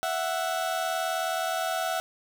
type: tone pair together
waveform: 30% pulse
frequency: 661.9 / 741 Hz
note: E5 / F#5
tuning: +7 / +2 cents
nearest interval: major second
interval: 195 cents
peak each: -27 dBFS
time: 0.03-2 s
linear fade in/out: 0 ms
effects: none